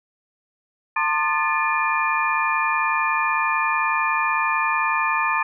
sine tone cluster, 901 / 1057 / 1208 / 1749 / 2410 Hz, A5 / C6 / D6 / A6 / D7, +41 / +17 / +48 / -11 / +44 cents, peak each -25 dBFS, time 0.96-5.43 s, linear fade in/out 5 ms, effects none

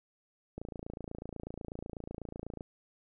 click train, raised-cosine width 2 ms, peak -27 dBFS, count 58, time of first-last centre 0.58-2.608 s, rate 28.1 Hz, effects none

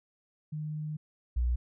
sine tone pair in turn, 152.8 / 60.64 Hz, D#3 / B1, -31 / -31 cents, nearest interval octave + major third, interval 1600 cents, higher first, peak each -33 / -25 dBFS, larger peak second, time 0.52-0.97 / 1.36-1.56 s, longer first, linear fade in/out 10 ms, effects none

